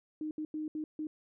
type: tone bursts at uneven times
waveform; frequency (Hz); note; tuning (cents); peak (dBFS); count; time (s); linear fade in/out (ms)
sine; 308.1; D#4; -17; -34; 5; 0.21-0.31 / 0.38-0.45 / 0.54-0.68 / 0.75-0.84 / 0.99-1.07; 2
effects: none